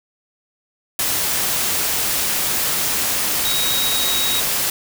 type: tone in noise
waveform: sine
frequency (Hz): 3800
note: A#7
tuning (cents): +33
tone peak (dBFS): -21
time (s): 3.45-4.4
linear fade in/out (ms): 2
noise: white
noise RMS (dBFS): -20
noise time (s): 0.99-4.7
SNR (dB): -4
effects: none